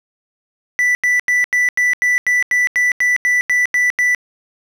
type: tone bursts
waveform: triangle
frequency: 1975.5 Hz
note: B6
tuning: in tune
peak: -10 dBFS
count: 14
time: 0.79-4.148 s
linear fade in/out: 0 ms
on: 160 ms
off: 86 ms
effects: none